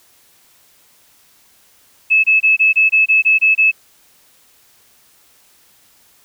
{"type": "tone bursts", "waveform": "sine", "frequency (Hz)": 2600, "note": "E7", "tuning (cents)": -24, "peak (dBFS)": -8, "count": 10, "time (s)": [2.1, 3.716], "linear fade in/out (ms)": 20, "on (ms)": 140, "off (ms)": 24, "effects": ["white hiss -52 dBFS RMS until 6.24 s"]}